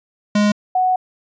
square / sine tone pair in turn, 207.7 / 740.2 Hz, G#3 / F#5, 0 / 0 cents, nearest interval octave + minor seventh, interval 2200 cents, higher second, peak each -13 dBFS, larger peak neither, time 0.35-0.52 / 0.75-0.96 s, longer second, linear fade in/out 5 ms, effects resampled to 16000 Hz

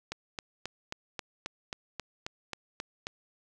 click train, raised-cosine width 0.2 ms, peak -18 dBFS, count 12, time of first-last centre 0.12-3.069 s, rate 3.73 Hz, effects none

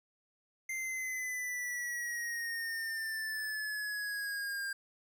square exponential sweep, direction down, 2093 to 1596 Hz, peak -36 dBFS, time 0.69-4.73 s, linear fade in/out 5 ms, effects none

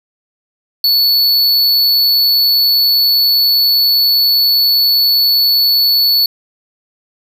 square tone, 4435 Hz, C#8, in tune, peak -9 dBFS, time 0.84-6.26 s, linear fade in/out 2 ms, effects none

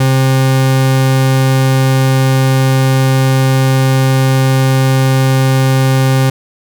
40% pulse tone, 132.6 Hz, C3, 23 cents sharp, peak -7 dBFS, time 0-6.3 s, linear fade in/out 5 ms, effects none

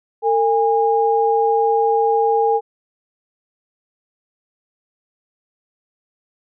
sine tone pair together, 452.3 / 816.9 Hz, A4 / G#5, +48 / -29 cents, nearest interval minor seventh, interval 1023 cents, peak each -16 dBFS, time 0.22-2.61 s, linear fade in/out 50 ms, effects none

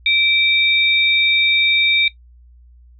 sine tone pair together, 2331 / 3700 Hz, D7 / A#7, -14 / -14 cents, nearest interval minor sixth, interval 800 cents, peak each -15 dBFS, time 0.06-2.08 s, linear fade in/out 2 ms, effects noise-tail reverb RT60 0.1 s tail -18 dB re dry + added 60 Hz sine -43 dBFS peak until 2.99 s

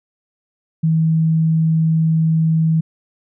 sine tone, 160.8 Hz, E3, 43 cents flat, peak -12 dBFS, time 0.83-2.81 s, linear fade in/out 10 ms, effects none

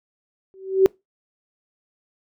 sine tone with exponential growth, 382.4 Hz, G4, 43 cents flat, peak -7 dBFS, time 0.54-0.86 s, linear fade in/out 0 ms, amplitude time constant 69 ms, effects noise-tail reverb RT60 0.2 s tail -24 dB re dry

